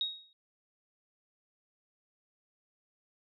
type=tone with exponential decay; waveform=sine; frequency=3768 Hz; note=A#7; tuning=18 cents sharp; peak=-27 dBFS; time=0.01-0.33 s; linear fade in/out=1 ms; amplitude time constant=69 ms; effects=none